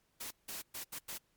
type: noise bursts at uneven times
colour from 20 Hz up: white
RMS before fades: -43 dBFS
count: 5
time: 0.2-0.31 / 0.48-0.62 / 0.74-0.84 / 0.92-0.99 / 1.08-1.18 s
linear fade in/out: 10 ms
effects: pink hiss -75 dBFS RMS until 1.36 s + MP3 96 kbps